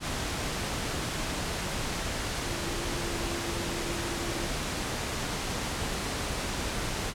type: tone in noise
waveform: sine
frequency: 341.8 Hz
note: F4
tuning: 37 cents flat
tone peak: -38 dBFS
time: 2.48-4.49 s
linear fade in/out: 50 ms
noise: pink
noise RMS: -32 dBFS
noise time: 0-7.14 s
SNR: -9 dB
effects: low-pass 9000 Hz 12 dB/octave